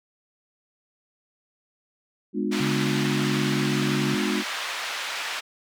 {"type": "chord", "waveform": "sine", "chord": "G# diminished seventh", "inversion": "none", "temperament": "just", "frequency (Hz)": [207.7, 249.2, 299, 358.8], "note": ["G#3", "B3", "D4", "F4"], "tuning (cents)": [0, 16, 31, 47], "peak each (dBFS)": [-27, -30, -29, -30], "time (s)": [2.33, 4.44], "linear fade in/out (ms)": 50}
{"type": "band-pass noise", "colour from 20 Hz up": "white", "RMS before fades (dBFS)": -31, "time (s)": [2.51, 5.41], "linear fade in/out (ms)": 20, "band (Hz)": [860, 3200], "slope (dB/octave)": 12}
{"type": "tone", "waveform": "sine", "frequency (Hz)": 141.8, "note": "C#3", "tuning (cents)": 40, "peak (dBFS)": -27, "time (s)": [2.6, 4.15], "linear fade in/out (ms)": 5}
{"effects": []}